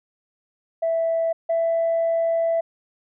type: tone pair in turn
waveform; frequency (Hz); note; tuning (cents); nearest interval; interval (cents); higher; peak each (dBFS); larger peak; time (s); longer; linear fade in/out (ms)
sine; 659.3 / 663.5; E5 / E5; 0 / +11; unison; 11; second; -18 / -17; second; 0.82-1.33 / 1.49-2.61; second; 10
effects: tanh soft clip ceiling -15 dBFS

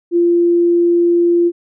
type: tone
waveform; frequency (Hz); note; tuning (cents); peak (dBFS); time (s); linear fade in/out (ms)
sine; 344.9; F4; -22; -9; 0.11-1.52; 50
effects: none

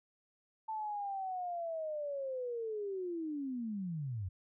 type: linear sweep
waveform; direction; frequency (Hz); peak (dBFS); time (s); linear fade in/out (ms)
sine; down; 886 to 86; -36; 0.68-4.29; 10
effects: none

